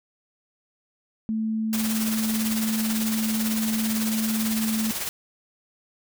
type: tone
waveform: sine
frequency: 220 Hz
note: A3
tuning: in tune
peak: -23 dBFS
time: 1.29-4.91 s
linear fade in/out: 0 ms
type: noise with tremolo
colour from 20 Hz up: white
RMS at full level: -28 dBFS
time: 1.73-5.09 s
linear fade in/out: 0 ms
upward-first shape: sine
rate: 18 Hz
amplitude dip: 50%
effects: none